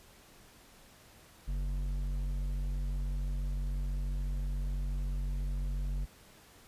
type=tone with hard clipping; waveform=sine; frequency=47.01 Hz; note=F#1; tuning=28 cents sharp; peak=-33 dBFS; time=1.47-6.06 s; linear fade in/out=20 ms; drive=8 dB; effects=pink hiss -58 dBFS RMS until 6.67 s + resampled to 32000 Hz